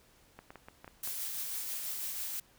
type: clicks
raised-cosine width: 0.5 ms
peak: -32 dBFS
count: 7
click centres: 0.39 / 0.505 / 0.557 / 0.685 / 0.845 / 0.878 / 1.075 s
type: noise with tremolo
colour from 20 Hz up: blue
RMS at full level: -37 dBFS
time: 1.03-2.4 s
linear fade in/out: 5 ms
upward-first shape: sine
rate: 6.1 Hz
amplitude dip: 25%
effects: pink hiss -64 dBFS RMS until 2.58 s